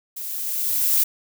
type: noise with level ramp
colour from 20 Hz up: violet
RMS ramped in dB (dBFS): -32 to -17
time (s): 0.16-1.04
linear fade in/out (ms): 10
effects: none